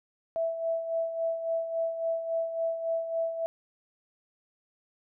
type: tone with tremolo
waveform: sine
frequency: 659.3 Hz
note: E5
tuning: in tune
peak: -25 dBFS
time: 0.36-3.46 s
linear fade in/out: 0 ms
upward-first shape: sine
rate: 3.6 Hz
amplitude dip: 60%
effects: none